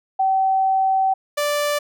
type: tone pair in turn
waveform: sine / sawtooth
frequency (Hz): 767 / 586.5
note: G5 / D5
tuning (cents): -38 / -2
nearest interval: perfect fourth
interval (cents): 464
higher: first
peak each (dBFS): -15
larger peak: neither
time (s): 0.19-1.14 / 1.37-1.79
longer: first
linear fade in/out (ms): 10
effects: none